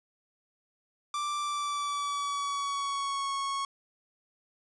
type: tone with pitch glide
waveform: 45% pulse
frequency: 1174.7 to 1102.4 Hz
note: D6 to C#6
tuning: 0 to -10 cents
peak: -30 dBFS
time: 1.14-3.65 s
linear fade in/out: 2 ms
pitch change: -110 cents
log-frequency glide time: 1.4-3.32 s
effects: resampled to 22050 Hz